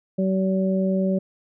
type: harmonic tone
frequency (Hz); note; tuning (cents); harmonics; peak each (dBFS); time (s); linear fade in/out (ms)
190; F#3; +46; 1 / 2 / 3; -20 / -28 / -26; 0.18-1.19; 10
effects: none